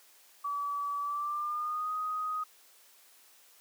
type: tone with pitch glide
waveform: sine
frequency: 1147 to 1250.8 Hz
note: D6 to D#6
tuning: -41 to +9 cents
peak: -31 dBFS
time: 0.44-2.44 s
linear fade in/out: 10 ms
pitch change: +150 cents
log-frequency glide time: 1-1.92 s
effects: white hiss -60 dBFS RMS until 3.6 s + high-pass 400 Hz 12 dB/octave